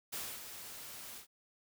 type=noise with ADSR envelope; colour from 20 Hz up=white; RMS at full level=-40 dBFS; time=0.12-1.27 s; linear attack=15 ms; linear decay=270 ms; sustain=-8 dB; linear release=100 ms; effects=none